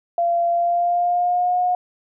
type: tone with pitch glide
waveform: sine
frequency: 687 to 721.6 Hz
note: F5 to F#5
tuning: -29 to -44 cents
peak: -16 dBFS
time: 0.18-1.75 s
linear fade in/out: 2 ms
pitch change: +85 cents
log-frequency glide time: 0.5-1.58 s
effects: none